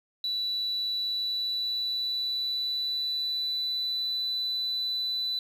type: tone with pitch glide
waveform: sine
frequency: 3952 to 3989 Hz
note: B7 to B7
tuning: 0 to +17 cents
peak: -26 dBFS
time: 0.24-5.39 s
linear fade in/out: 2 ms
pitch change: +17 cents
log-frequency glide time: 1-4.36 s
effects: tanh soft clip ceiling -24 dBFS + 9-bit

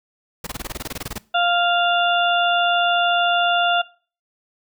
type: noise bursts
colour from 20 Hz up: pink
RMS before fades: -28 dBFS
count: 15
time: 0.44-1.183 s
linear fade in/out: 5 ms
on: 29 ms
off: 22 ms
type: harmonic tone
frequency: 698.5 Hz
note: F5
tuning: in tune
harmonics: 1 / 2 / 4 / 5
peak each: -18 / -21 / -24 / -25 dBFS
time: 1.34-3.82 s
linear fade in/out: 10 ms
effects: noise-tail reverb RT60 0.4 s tail -21 dB re dry

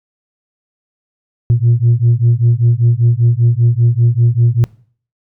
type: beating tone pair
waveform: sine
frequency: 115.8 / 120.9 Hz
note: A#2 / B2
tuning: -11 / -36 cents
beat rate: 5.1 Hz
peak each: -10 dBFS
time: 1.5-4.64 s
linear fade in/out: 0 ms
effects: noise-tail reverb RT60 0.5 s tail -23 dB re dry + tanh soft clip ceiling -4 dBFS

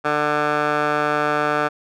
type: tone with band-pass filter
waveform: 15% pulse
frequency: 148.9 Hz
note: D3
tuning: 24 cents sharp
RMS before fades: -20 dBFS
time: 0.04-1.69 s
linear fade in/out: 20 ms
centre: 1100 Hz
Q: 2.3
effects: none

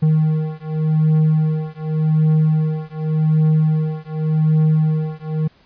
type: beating tone pair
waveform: triangle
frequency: 155.56 / 156.43 Hz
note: D#3 / D#3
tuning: 0 / +10 cents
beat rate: 0.87 Hz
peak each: -15 dBFS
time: 0.02-5.48 s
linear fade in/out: 10 ms
effects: pink hiss -54 dBFS RMS until 5.65 s + resampled to 11025 Hz

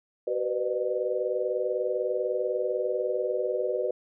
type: tone cluster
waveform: sine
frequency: 378.7 / 487.9 / 508 / 604 Hz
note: F#4 / B4 / B4 / D5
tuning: +40 / -21 / +49 / +48 cents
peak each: -31 dBFS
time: 0.27-3.91 s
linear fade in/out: 5 ms
effects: none

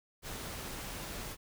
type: noise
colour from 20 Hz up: pink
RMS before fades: -42 dBFS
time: 0.22-1.37 s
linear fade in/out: 50 ms
effects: none

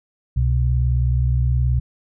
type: tone pair together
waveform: sine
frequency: 65.41 / 124.41 Hz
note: C2 / B2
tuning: 0 / +13 cents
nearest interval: major seventh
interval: 1113 cents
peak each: -17 / -19 dBFS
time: 0.36-1.8 s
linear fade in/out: 10 ms
effects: none

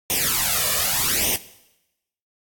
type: noise with flanger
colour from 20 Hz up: white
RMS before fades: -21 dBFS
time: 0.1-1.36 s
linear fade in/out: 0 ms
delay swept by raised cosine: 0.33 to 1.73 ms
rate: 0.84 Hz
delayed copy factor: +0.9
effects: noise-tail reverb RT60 0.9 s tail -17 dB re dry + AAC 64 kbps

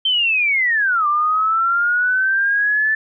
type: linear two-way sweep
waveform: sine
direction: down then up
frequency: 3136 to 1174.7 to 1760 Hz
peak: -14 dBFS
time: 0.05-2.95 s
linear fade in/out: 5 ms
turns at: 1.07 s
effects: none

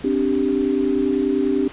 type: chord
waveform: sine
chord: C suspended second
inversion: none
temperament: equal with one note detuned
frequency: 263.6 / 293.7 / 392 Hz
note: C4 / D4 / G4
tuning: +13 / 0 / 0 cents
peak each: -21 dBFS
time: 0.04-1.68 s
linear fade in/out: 5 ms
effects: pink hiss -39 dBFS RMS until 1.72 s + resampled to 8000 Hz

